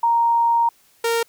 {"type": "tone pair in turn", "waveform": ["sine", "sawtooth"], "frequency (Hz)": [932.3, 462.4], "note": ["A#5", "A#4"], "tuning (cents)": [0, -14], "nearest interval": "octave", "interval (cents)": 1214, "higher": "first", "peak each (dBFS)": -14, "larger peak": "neither", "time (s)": [[0.03, 0.69], [1.04, 1.23]], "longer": "first", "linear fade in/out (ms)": 5, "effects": ["white hiss -57 dBFS RMS until 1.28 s"]}